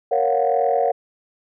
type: chord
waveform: sine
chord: Gb major seventh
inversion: first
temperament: equal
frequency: 466.2 / 554.4 / 698.5 / 740 Hz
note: Bb4 / Db5 / F5 / Gb5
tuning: 0 / 0 / 0 / 0 cents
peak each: -21 dBFS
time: 0.11-0.92 s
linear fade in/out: 10 ms
effects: tanh soft clip ceiling -8 dBFS